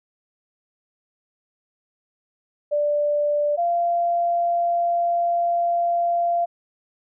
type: tone pair in turn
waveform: sine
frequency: 588 / 689.9 Hz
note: D5 / F5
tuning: +2 / -21 cents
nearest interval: minor third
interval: 277 cents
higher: second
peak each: -18 dBFS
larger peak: neither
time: 2.71-3.57 / 3.57-6.46 s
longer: second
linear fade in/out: 20 ms
effects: none